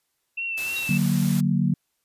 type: tone with vibrato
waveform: sine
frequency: 2684 Hz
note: E7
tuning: 31 cents sharp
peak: -26 dBFS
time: 0.37-0.98 s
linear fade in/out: 10 ms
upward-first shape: sine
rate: 3.2 Hz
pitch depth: 36 cents each way
type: noise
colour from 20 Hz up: white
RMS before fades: -35 dBFS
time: 0.57-1.41 s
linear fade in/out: 10 ms
type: tone with exponential decay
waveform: square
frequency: 3814 Hz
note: A#7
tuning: 39 cents sharp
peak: -29 dBFS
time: 0.76-0.98 s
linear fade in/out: 5 ms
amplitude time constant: 46 ms
type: chord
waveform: sine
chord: D augmented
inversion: none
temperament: equal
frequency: 146.83 / 185 / 233.1 Hz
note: D3 / F#3 / A#3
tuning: 0 / 0 / 0 cents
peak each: -23 / -22 / -25 dBFS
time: 0.89-1.74 s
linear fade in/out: 5 ms
effects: white hiss -74 dBFS RMS until 2.04 s + resampled to 32000 Hz